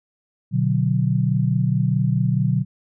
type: chord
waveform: sine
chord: B minor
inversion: none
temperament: just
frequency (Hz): 123.47 / 148.16 / 185.21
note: B2 / D3 / F#3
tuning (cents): 0 / +16 / +2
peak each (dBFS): -20 / -21 / -22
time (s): 0.51-2.65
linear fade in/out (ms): 50
effects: none